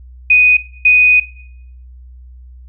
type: tone bursts at uneven times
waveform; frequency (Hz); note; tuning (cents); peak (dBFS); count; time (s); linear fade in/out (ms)
sine; 2489; D#7; 0; -5; 2; 0.3-0.57 / 0.85-1.2; 5
effects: noise-tail reverb RT60 0.7 s tail -18 dB re dry + added 62 Hz sine -34 dBFS peak until 2.68 s